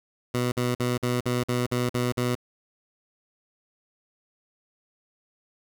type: tone bursts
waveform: 15% pulse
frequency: 123.1 Hz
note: B2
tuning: 5 cents flat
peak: -17 dBFS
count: 9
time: 0.34-2.352 s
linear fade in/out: 5 ms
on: 180 ms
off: 49 ms
effects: none